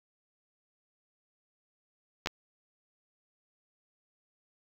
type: clicks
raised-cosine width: 0.2 ms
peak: -13 / -13 dBFS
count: 2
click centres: 2.26 / 2.272 s
effects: low-pass 6000 Hz 12 dB/octave + 7-bit